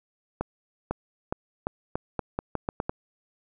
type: accelerating click train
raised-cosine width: 1 ms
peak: -13 dBFS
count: 11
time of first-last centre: 0.41-2.895 s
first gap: 500 ms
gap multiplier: 0.83
effects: none